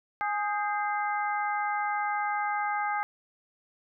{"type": "harmonic tone with a mistuned harmonic", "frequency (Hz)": 415, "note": "G#4", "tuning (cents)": -1, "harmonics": [2, 3, 4, 5], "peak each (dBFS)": [-29, -33, -35, -37], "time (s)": [0.21, 3.03], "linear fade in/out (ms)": 0, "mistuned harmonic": 4, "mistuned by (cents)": -75, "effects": []}